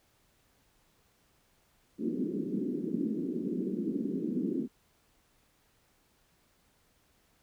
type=band-pass noise; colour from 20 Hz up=pink; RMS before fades=-33 dBFS; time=1.98-4.68 s; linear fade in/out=50 ms; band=190 to 380 Hz; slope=48 dB/octave; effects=pink hiss -69 dBFS RMS until 7.42 s